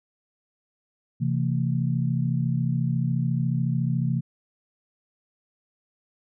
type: chord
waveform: sine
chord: A minor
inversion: first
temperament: equal with one note detuned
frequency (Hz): 130.81 / 164.81 / 224.4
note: C3 / E3 / A3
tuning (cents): 0 / 0 / +34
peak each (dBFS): -24 / -26 / -30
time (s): 1.2-4.21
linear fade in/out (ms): 20
effects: none